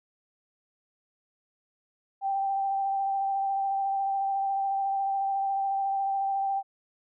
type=tone with vibrato; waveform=sine; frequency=784 Hz; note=G5; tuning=in tune; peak=-25 dBFS; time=2.21-6.63 s; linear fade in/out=50 ms; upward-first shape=sine; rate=14 Hz; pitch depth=15 cents each way; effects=none